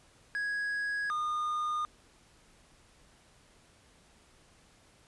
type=tone pair in turn; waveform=triangle; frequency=1661.2 / 1220 Hz; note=G#6 / D#6; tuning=0 / -34 cents; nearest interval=perfect fourth; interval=534 cents; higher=first; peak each=-29 / -28 dBFS; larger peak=second; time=0.35-1.1 / 1.1-1.85 s; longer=neither; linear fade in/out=0 ms; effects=pink hiss -62 dBFS RMS until 5.07 s + resampled to 24000 Hz